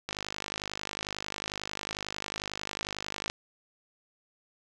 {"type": "click train", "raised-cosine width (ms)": 0.2, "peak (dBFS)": -16, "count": 165, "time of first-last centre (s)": [0.09, 3.299], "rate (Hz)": 51.1, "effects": []}